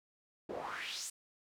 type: noise with band-pass filter sweep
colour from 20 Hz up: pink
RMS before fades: -42 dBFS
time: 0.49-1.1 s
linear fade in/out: 5 ms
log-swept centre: 390 to 8800 Hz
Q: 3.3
effects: none